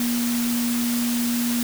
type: tone in noise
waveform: sine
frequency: 238.8 Hz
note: A#3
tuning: 42 cents sharp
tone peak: -21 dBFS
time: 0-1.63 s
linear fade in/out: 2 ms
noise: white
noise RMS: -29 dBFS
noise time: 0-1.63 s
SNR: +5 dB
effects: none